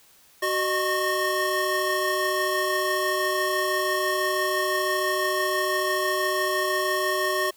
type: tone cluster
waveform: square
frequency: 374.9 / 610 / 1091 / 1836 Hz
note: F#4 / D#5 / C#6 / A#6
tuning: +23 / -34 / -28 / -27 cents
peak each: -29 dBFS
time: 0.42-7.51 s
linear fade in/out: 10 ms
effects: white hiss -56 dBFS RMS until 7.56 s